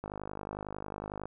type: click train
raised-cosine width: 1 ms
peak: -24 dBFS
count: 63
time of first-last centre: 0.04-1.256 s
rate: 51 Hz
effects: none